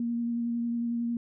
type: tone with vibrato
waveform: sine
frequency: 235.3 Hz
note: A#3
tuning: 16 cents sharp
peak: -27 dBFS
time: 0-1.17 s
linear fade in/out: 2 ms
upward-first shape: sine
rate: 11 Hz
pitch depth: 14 cents each way
effects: none